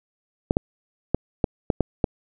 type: clicks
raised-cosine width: 2 ms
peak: -5 dBFS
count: 7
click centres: 0.509 / 0.569 / 1.146 / 1.442 / 1.702 / 1.807 / 2.042 s
effects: none